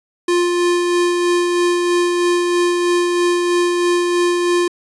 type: tone with tremolo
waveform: square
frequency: 350.8 Hz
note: F4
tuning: 8 cents sharp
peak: -13 dBFS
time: 0.28-4.68 s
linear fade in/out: 5 ms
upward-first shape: sine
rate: 3.1 Hz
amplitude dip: 30%
effects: resampled to 24000 Hz